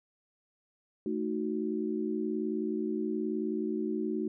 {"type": "chord", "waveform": "sine", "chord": "D# diminished", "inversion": "second", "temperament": "equal", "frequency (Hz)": [220, 311.1, 370], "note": ["A3", "D#4", "F#4"], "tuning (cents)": [0, 0, 0], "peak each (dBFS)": -34, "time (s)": [1.06, 4.28], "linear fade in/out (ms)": 2, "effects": []}